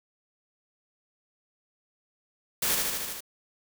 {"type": "noise with echo", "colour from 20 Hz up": "white", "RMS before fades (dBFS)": -27, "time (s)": [2.62, 2.75], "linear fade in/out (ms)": 5, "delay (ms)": 76, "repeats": 6, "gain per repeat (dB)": -2, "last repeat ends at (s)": 3.206, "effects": []}